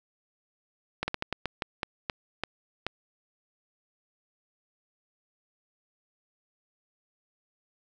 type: slowing click train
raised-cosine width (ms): 0.3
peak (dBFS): -13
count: 11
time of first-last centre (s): 1.03-2.866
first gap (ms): 50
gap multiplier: 1.27
effects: none